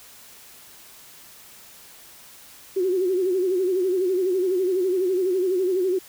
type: tone with vibrato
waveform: sine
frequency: 370 Hz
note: F#4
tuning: in tune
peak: -19 dBFS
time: 2.76-5.99 s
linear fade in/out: 10 ms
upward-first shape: sine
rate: 12 Hz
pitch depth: 81 cents each way
effects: white hiss -47 dBFS RMS until 6.08 s